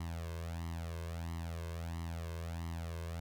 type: tone with flanger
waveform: sawtooth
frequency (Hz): 83.5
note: E2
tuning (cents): +23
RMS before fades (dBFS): -41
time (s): 0-3.2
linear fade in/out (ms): 5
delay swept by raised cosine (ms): 0.98 to 1.93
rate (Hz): 1.5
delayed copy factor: +0.8
effects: none